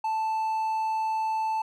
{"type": "tone", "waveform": "triangle", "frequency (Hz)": 880, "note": "A5", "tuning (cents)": 0, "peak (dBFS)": -23, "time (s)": [0.04, 1.62], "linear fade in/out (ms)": 5, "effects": []}